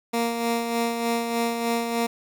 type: tone with tremolo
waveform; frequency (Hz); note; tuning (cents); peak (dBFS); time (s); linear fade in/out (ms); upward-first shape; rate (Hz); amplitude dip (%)
15% pulse; 233.1; A#3; 0; -15; 0.13-2.07; 10; sine; 3.3; 45
effects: 9-bit